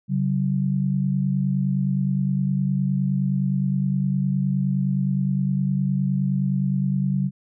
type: tone pair together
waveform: sine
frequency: 139.2 / 188.88 Hz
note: C#3 / F#3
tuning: +8 / +36 cents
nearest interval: perfect fourth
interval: 528 cents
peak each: -22 dBFS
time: 0.08-7.31 s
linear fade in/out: 50 ms
effects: none